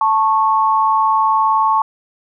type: tone pair together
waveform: sine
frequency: 880.7 / 1100 Hz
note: A5 / C#6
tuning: +1 / -14 cents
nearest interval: major third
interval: 385 cents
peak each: -14 dBFS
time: 0.01-1.82 s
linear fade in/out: 2 ms
effects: none